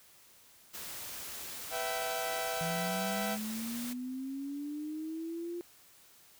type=noise; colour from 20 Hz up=white; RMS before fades=-43 dBFS; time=0.73-3.94 s; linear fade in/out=20 ms
type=chord; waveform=sawtooth; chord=E minor; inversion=second; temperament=equal with one note detuned; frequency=493.9 / 659.3 / 771.4 Hz; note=B4 / E5 / G5; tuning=0 / 0 / -28 cents; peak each=-37 / -33 / -34 dBFS; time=1.7-3.38 s; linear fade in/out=50 ms
type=linear sweep; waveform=sine; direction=up; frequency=164.81 to 350 Hz; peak=-36 dBFS; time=2.61-5.61 s; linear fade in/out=0 ms
effects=white hiss -60 dBFS RMS until 6.39 s